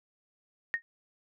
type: tone with exponential decay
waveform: sine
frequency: 1854 Hz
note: A#6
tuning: 10 cents flat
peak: -22 dBFS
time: 0.74-0.82 s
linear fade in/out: 0 ms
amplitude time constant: 16 ms
effects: none